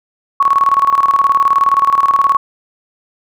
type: tone with tremolo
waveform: sine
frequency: 1108.7 Hz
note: C#6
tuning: in tune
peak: -6 dBFS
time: 0.4-2.37 s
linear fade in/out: 5 ms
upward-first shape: square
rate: 19 Hz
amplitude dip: 70%
effects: none